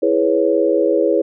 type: chord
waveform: sine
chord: C# minor seventh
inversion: first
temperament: equal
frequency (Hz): 329.6 / 415.3 / 493.9 / 554.4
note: E4 / G#4 / B4 / C#5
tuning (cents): 0 / 0 / 0 / 0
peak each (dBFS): -18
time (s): 0.02-1.22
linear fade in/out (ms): 10
effects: none